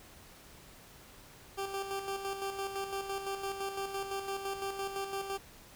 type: tone with tremolo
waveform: 20% pulse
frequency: 392 Hz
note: G4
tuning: in tune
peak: -29 dBFS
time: 1.57-5.38 s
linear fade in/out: 20 ms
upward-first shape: square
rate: 5.9 Hz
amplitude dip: 50%
effects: pink hiss -55 dBFS RMS until 5.75 s